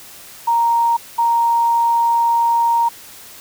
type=tone bursts at uneven times; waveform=sine; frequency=932.3 Hz; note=A#5; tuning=in tune; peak=-12 dBFS; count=2; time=0.47-0.97 / 1.18-2.89 s; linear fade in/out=10 ms; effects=white hiss -39 dBFS RMS until 3.4 s

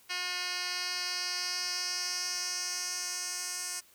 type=tone with band-pass filter sweep; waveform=10% pulse; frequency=359.7 Hz; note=F#4; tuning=49 cents flat; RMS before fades=-35 dBFS; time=0.09-3.81 s; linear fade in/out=20 ms; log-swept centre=3700 to 7500 Hz; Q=2.6; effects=white hiss -61 dBFS RMS until 3.94 s

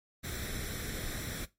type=noise with comb filter; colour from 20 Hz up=pink; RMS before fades=-38 dBFS; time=0.23-1.46 s; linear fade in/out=20 ms; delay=0.53 ms; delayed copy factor=+0.65; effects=noise-tail reverb RT60 0.2 s tail -17 dB re dry + MP3 64 kbps

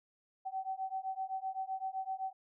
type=beating tone pair; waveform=sine; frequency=760 / 767.8 Hz; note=F#5 / G5; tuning=+46 / -36 cents; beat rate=7.8 Hz; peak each=-39 / -39 dBFS; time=0.45-2.33 s; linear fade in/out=20 ms; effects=none

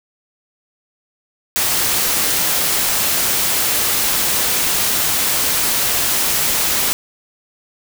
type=noise; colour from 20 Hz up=white; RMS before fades=-17 dBFS; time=1.56-6.93 s; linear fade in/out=0 ms; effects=none

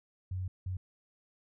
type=tone bursts at uneven times; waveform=sine; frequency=92.5 Hz; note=F#2; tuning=in tune; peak=-33 dBFS; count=2; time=0.31-0.48 / 0.66-0.77 s; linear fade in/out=5 ms; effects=none

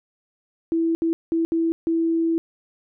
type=tone bursts at uneven times; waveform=sine; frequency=329.6 Hz; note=E4; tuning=in tune; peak=-18 dBFS; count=5; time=0.72-0.95 / 1.02-1.13 / 1.32-1.45 / 1.52-1.72 / 1.87-2.38 s; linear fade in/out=0 ms; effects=none

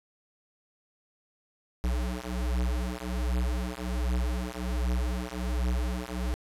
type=beating tone pair; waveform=square; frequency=60.6 / 61.9 Hz; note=B1 / B1; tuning=-32 / +5 cents; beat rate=1.3 Hz; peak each=-31 dBFS; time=1.84-6.34 s; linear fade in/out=0 ms; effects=resampled to 32000 Hz + 9-bit

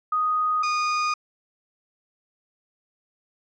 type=tone pair in turn; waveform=sine / 35% pulse; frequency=1244.5 / 1229.5 Hz; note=D#6 / D#6; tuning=0 / -21 cents; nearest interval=unison; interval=21 cents; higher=first; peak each=-20 dBFS; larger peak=neither; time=0.12-0.63 / 0.63-1.14 s; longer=neither; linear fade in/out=5 ms; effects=resampled to 16000 Hz

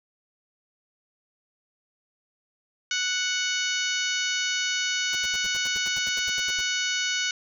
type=harmonic tone; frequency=740 Hz; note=F#5; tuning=in tune; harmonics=2 / 3 / 4 / 5 / 6 / 7 / 8 / 9; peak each=-30 / -32 / -30 / -34 / -35 / -38 / -33 / -37 dBFS; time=2.91-7.31 s; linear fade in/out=2 ms
type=noise bursts; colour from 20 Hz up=pink; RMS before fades=-41 dBFS; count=15; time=5.13-6.609 s; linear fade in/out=0 ms; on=23 ms; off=81 ms
effects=none

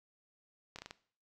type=slowing click train; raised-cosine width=0.2 ms; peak=-27 dBFS; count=5; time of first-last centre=0.76-0.909 s; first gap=27 ms; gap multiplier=1.22; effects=noise-tail reverb RT60 0.5 s tail -18 dB re dry

